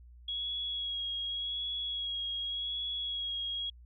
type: tone with vibrato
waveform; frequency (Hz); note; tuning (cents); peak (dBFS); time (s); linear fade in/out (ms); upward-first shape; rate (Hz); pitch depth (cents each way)
sine; 3322; G#7; 0; -33; 0.28-3.7; 5; sine; 0.87; 22
effects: added 60 Hz sine -51 dBFS peak until 3.85 s